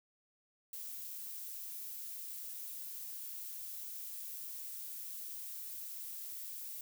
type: noise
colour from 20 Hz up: violet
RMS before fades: -45 dBFS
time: 0.73-6.81 s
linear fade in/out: 2 ms
effects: none